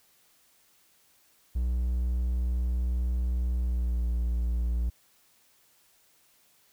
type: tone with pitch glide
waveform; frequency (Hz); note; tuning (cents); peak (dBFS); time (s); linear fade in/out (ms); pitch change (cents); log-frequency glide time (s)
triangle; 61.1 to 58.98; B1 to A#1; -18 to +21; -23; 1.55-4.9; 10; -61; 3.63-4.03
effects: white hiss -64 dBFS RMS until 6.72 s